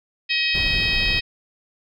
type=harmonic tone; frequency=634 Hz; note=D#5; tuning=32 cents sharp; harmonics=3 / 4 / 5 / 6 / 7 / 8; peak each=-27 / -22 / -27 / -27 / -30 / -28 dBFS; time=0.29-1.21 s; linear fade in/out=20 ms
type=noise; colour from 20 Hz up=brown; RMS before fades=-27 dBFS; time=0.54-1.2 s; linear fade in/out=10 ms
effects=none